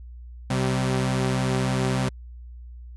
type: tone pair together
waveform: sawtooth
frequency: 129.31 / 192.3 Hz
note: C3 / G3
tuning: -20 / -33 cents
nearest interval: perfect fifth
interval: 687 cents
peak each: -19 / -23 dBFS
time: 0.5-2.09 s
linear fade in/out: 5 ms
effects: added 60 Hz sine -38 dBFS peak until 2.96 s + resampled to 24000 Hz